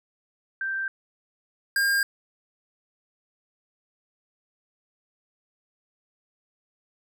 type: tone pair in turn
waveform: sine / square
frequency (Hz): 1568 / 1609.3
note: G6 / G6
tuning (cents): 0 / +45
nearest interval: unison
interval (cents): 45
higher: second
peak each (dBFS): -26 / -21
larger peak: second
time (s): 0.61-0.88 / 1.76-2.03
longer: neither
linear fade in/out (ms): 2
effects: none